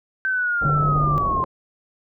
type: linear sweep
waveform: sine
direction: down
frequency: 1551 to 1046.5 Hz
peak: -19 dBFS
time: 0.25-1.44 s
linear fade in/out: 0 ms
type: low-pass noise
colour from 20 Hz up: pink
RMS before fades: -28 dBFS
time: 0.61-1.45 s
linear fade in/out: 10 ms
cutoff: 780 Hz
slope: 96 dB/octave
type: tone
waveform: sine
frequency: 146.83 Hz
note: D3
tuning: in tune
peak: -19 dBFS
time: 0.65-1.18 s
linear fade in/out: 0 ms
effects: none